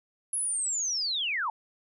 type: linear sweep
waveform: sine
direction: down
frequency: 10750 to 830.6 Hz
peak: -27 dBFS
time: 0.33-1.5 s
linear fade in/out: 2 ms
effects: none